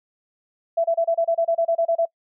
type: tone bursts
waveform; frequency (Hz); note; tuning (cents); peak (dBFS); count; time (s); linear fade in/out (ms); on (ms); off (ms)
sine; 667; E5; +20; -16; 13; 0.77-2.055; 10; 73; 28
effects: noise-tail reverb RT60 0.1 s tail -24 dB re dry